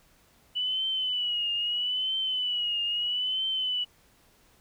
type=tone with vibrato; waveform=sine; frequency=2960 Hz; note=F#7; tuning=in tune; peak=-26 dBFS; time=0.55-3.85 s; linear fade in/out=20 ms; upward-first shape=triangle; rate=0.77 Hz; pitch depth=86 cents each way; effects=pink hiss -62 dBFS RMS until 4.6 s